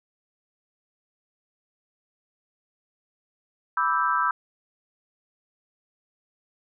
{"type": "chord", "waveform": "sine", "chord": "E minor seventh", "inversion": "second", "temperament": "equal", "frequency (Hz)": [987.8, 1174.7, 1318.5, 1568], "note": ["B5", "D6", "E6", "G6"], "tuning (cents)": [0, 0, 0, 0], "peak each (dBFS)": [-26, -28, -24, -28], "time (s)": [3.77, 4.31], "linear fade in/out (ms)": 2, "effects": []}